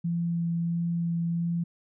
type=tone with vibrato; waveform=sine; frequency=169.4 Hz; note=E3; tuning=48 cents sharp; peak=-25 dBFS; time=0.04-1.64 s; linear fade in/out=10 ms; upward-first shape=sine; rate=1.5 Hz; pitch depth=9 cents each way; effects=none